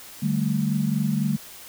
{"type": "chord", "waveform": "sine", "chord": "D suspended fourth", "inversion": "none", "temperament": "equal with one note detuned", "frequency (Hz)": [150.09, 196, 220], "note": ["D3", "G3", "A3"], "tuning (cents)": [38, 0, 0], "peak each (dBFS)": -25, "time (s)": [0.22, 1.37], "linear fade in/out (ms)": 10, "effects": ["white hiss -43 dBFS RMS until 1.68 s"]}